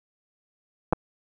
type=clicks; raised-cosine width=1 ms; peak=-8 dBFS; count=2; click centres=0.926 / 0.932 s; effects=none